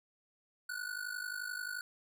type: ring-modulated tone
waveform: square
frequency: 1476 Hz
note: F#6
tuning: 5 cents flat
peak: -36 dBFS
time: 0.69-1.81 s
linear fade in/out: 2 ms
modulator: 25.7 Hz
effects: 13-bit